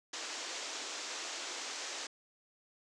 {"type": "band-pass noise", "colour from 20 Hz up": "white", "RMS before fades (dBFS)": -42, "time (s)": [0.13, 2.07], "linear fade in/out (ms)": 5, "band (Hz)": [280, 7300], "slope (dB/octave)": 48, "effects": []}